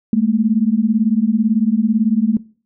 sine beating tone pair, 209.9 / 227.9 Hz, G#3 / A#3, +19 / -39 cents, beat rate 18 Hz, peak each -15 / -14 dBFS, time 0.13-2.37 s, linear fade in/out 2 ms, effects noise-tail reverb RT60 0.4 s tail -20 dB re dry

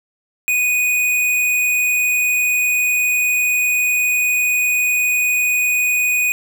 square tone, 2481 Hz, D#7, 6 cents flat, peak -15 dBFS, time 0.48-6.32 s, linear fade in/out 0 ms, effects none

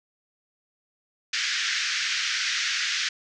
pink band-pass noise, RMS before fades -27 dBFS, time 1.33-3.09 s, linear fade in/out 5 ms, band 1500 to 6400 Hz, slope 48 dB/octave, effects none

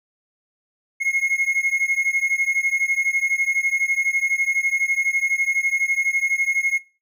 triangle beating tone pair, 2156 / 2168 Hz, C#7 / C#7, -49 / -39 cents, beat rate 12 Hz, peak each -20 dBFS, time 1-6.79 s, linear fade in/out 20 ms, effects noise-tail reverb RT60 0.3 s tail -17 dB re dry

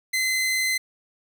sawtooth tone, 2052 Hz, C7, 34 cents flat, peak -18 dBFS, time 0.13-0.78 s, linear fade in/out 10 ms, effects none

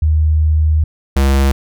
sine / square tone pair in turn, 77.6 / 68.13 Hz, D#2 / C#2, -4 / -29 cents, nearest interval major second, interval 225 cents, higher first, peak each -9 / -10 dBFS, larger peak first, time 0.02-0.84 / 1.16-1.52 s, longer first, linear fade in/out 5 ms, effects none

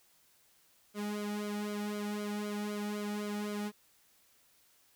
sawtooth tone with flanger, 207.7 Hz, G#3, in tune, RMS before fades -37 dBFS, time 0.94-3.72 s, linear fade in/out 50 ms, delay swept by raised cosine 1.1 to 1.9 ms, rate 3.9 Hz, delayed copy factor -0.95, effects white hiss -67 dBFS RMS until 4.95 s

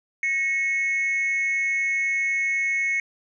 sine tone pair together, 1890 / 2194 Hz, A#6 / C#7, +23 / -18 cents, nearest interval minor third, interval 259 cents, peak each -26 / -20 dBFS, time 0.23-3 s, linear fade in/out 2 ms, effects tanh soft clip ceiling -18 dBFS

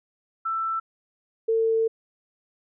sine tone pair in turn, 1330 / 449.5 Hz, E6 / A4, +15 / +37 cents, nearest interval octave + perfect fifth, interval 1878 cents, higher first, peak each -24 / -19 dBFS, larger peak second, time 0.45-0.8 / 1.48-1.88 s, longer second, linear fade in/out 10 ms, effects none

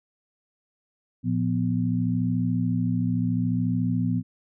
sine tone cluster, 114.4 / 175.1 / 248.9 Hz, A#2 / F3 / B3, -32 / +5 / +14 cents, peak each -26 dBFS, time 1.23-4.23 s, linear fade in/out 50 ms, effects none

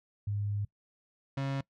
sine / 35% pulse tone pair in turn, 102.5 / 136.82 Hz, G#2 / C#3, -22 / -22 cents, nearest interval perfect fourth, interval 500 cents, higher second, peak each -30 / -29 dBFS, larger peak second, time 0.27-0.65 / 1.37-1.61 s, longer first, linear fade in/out 5 ms, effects noise-tail reverb RT60 0.1 s tail -22 dB re dry + low-pass 4000 Hz 12 dB/octave

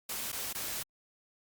white noise with dropouts, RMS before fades -37 dBFS, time 0.09-0.83 s, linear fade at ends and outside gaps 5 ms, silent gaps 0.319-0.327 / 0.529-0.548 s, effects Opus 48 kbps

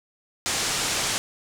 white low-pass noise, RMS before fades -26 dBFS, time 0.46-1.18 s, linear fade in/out 0 ms, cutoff 8400 Hz, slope 24 dB/octave, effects none

